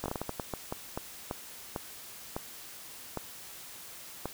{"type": "slowing click train", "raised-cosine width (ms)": 1, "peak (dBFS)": -19, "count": 16, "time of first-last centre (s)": [0.04, 4.256], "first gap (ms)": 18, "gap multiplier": 1.34, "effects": ["white hiss -47 dBFS RMS until 4.33 s"]}